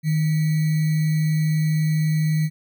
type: tone with sample-and-hold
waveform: sine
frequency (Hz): 156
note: D#3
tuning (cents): +5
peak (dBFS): -17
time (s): 0.03-2.5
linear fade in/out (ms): 50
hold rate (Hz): 2100
effects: none